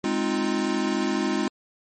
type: chord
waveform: square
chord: F minor seventh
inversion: first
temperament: equal with one note detuned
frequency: 207.7 / 261.6 / 311.1 / 350.6 Hz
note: Ab3 / C4 / Eb4 / F4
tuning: 0 / 0 / 0 / +7 cents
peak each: -29 dBFS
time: 0.04-1.48 s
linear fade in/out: 2 ms
effects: low-pass 11000 Hz 12 dB/octave + MP3 32 kbps